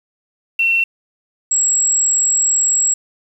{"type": "tone pair in turn", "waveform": "sine", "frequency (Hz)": [2712, 7671], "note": ["E7", "A#8"], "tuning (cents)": [49, 49], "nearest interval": "octave + tritone", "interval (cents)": 1800, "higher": "second", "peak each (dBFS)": -12, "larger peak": "neither", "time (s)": [[0.59, 0.84], [1.51, 2.94]], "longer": "second", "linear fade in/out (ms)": 5, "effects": ["7-bit"]}